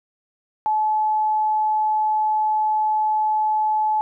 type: tone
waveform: sine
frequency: 860 Hz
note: A5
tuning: 40 cents flat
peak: -17 dBFS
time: 0.66-4.01 s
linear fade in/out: 0 ms
effects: none